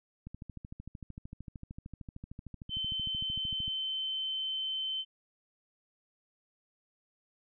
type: click train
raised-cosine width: 5 ms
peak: -31 dBFS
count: 46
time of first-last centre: 0.27-3.679 s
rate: 13.2 Hz
type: tone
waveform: sine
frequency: 3078 Hz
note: G7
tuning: 32 cents flat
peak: -32 dBFS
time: 2.69-5.05 s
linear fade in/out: 50 ms
effects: none